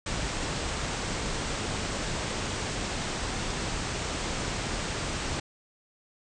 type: low-pass noise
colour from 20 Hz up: pink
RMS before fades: -32 dBFS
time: 0.06-5.4 s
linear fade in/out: 5 ms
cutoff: 8600 Hz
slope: 96 dB/octave
effects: none